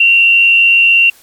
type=tone with frequency modulation; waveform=sine; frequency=2748 Hz; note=F7; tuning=29 cents flat; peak=-5 dBFS; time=0-1.1 s; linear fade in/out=5 ms; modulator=99.2 Hz; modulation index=0.53; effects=white hiss -45 dBFS RMS until 1.22 s + AAC 64 kbps